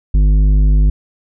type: tone with tanh clipping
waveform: sine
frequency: 50.7 Hz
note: G#1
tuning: 41 cents flat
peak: -9 dBFS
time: 0.14-0.9 s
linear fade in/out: 5 ms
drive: 10 dB
effects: none